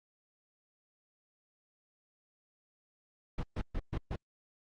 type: noise bursts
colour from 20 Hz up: brown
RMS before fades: -33 dBFS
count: 5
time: 3.38-4.16 s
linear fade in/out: 5 ms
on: 52 ms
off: 130 ms
effects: low-pass 4000 Hz 12 dB/octave + Opus 48 kbps